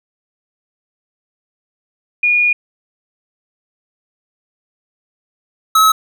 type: tone pair in turn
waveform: sine / square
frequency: 2440 / 1288.8 Hz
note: D#7 / E6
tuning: -34 / -39 cents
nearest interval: major seventh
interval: 1105 cents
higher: first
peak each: -10 / -8 dBFS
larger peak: second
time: 2.23-2.53 / 5.75-5.92 s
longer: first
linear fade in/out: 5 ms
effects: none